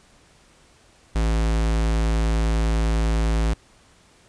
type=tone; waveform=square; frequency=55 Hz; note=A1; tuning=in tune; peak=-19 dBFS; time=1.15-3.54 s; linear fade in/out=10 ms; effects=pink hiss -55 dBFS RMS until 4.28 s + resampled to 22050 Hz